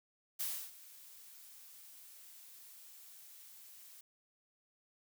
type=noise with ADSR envelope; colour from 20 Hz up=blue; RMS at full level=-37 dBFS; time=0.39-4.01 s; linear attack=17 ms; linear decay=300 ms; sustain=-19 dB; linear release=4 ms; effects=none